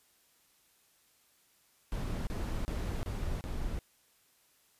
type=noise bursts; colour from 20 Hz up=brown; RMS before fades=-35 dBFS; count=5; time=1.92-3.79 s; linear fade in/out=0 ms; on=350 ms; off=30 ms; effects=white hiss -68 dBFS RMS until 4.79 s + resampled to 32000 Hz